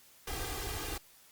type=noise with comb filter; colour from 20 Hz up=pink; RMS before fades=-38 dBFS; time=0.27-0.98 s; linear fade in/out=5 ms; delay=2.5 ms; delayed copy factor=+0.85; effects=white hiss -60 dBFS RMS until 1.31 s + Opus 48 kbps